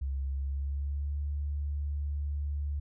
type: tone with pitch glide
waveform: sine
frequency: 67.9 to 72.35 Hz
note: C#2 to D2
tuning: -35 to -25 cents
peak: -30 dBFS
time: 0.01-2.8 s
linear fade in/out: 10 ms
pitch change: +110 cents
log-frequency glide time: 0.27-1.19 s
effects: none